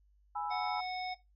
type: chord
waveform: sine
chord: E major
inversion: first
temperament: equal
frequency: 830.6 / 987.8 / 1318.5 Hz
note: G#5 / B5 / E6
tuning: 0 / 0 / 0 cents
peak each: -36 / -41 / -41 dBFS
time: 0.35-0.81 s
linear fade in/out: 10 ms
type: harmonic tone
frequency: 737 Hz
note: F#5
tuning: 7 cents flat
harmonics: 1 / 3 / 5 / 7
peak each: -36 / -42 / -49 / -46 dBFS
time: 0.5-1.15 s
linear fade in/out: 20 ms
effects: noise-tail reverb RT60 0.2 s tail -18 dB re dry + added 50 Hz sine -64 dBFS peak until 1.35 s